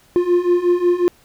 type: beating tone pair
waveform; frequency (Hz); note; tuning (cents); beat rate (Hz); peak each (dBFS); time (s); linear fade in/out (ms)
triangle; 349.2 / 354.7; F4 / F4; 0 / +27; 5.5; -16 / -13; 0.16-1.08; 0
effects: pink hiss -53 dBFS RMS until 1.24 s